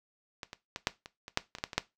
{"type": "clicks", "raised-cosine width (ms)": 0.2, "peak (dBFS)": [-21, -24, -18, -8, -26, -25, -8, -22, -25, -13, -22, -8], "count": 12, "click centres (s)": [0.432, 0.531, 0.761, 0.871, 1.059, 1.281, 1.374, 1.551, 1.585, 1.639, 1.732, 1.78], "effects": ["noise-tail reverb RT60 0.2 s tail -17 dB re dry"]}